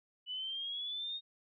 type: exponential sweep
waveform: sine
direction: up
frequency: 2960 to 3729 Hz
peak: -37 dBFS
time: 0.26-1.21 s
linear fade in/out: 50 ms
effects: none